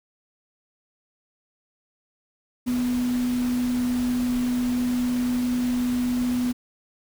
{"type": "tone in noise", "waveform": "sine", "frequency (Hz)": 246.9, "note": "B3", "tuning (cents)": 0, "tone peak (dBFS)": -21, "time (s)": [2.66, 6.53], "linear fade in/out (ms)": 20, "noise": "pink", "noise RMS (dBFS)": -37, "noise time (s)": [2.66, 6.53], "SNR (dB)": 13, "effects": []}